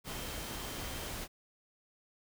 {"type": "tone in noise", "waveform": "sine", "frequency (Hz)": 3138, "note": "G7", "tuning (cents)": 1, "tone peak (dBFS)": -52, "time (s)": [0.05, 1.12], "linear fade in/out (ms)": 50, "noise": "pink", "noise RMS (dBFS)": -41, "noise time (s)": [0.04, 1.28], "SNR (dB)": -14, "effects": []}